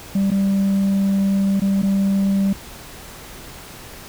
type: tone with dropouts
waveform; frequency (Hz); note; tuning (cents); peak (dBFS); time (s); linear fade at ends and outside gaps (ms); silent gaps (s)
sine; 196; G3; 0; -12; 0.15-2.53; 5; 0.305-0.315 / 1.598-1.618 / 1.819-1.83
effects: tanh soft clip ceiling -14 dBFS + pink hiss -38 dBFS RMS until 4.08 s